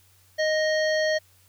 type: harmonic tone with a mistuned harmonic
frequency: 622.3 Hz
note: D#5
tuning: in tune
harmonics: 1 / 3 / 5 / 7 / 9 / 10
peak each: -22 / -27 / -37 / -34 / -40 / -45 dBFS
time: 0.38-1.19 s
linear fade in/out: 20 ms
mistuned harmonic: 5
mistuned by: +43 cents
effects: added 93 Hz sine -60 dBFS peak until 1.48 s + white hiss -60 dBFS RMS until 1.48 s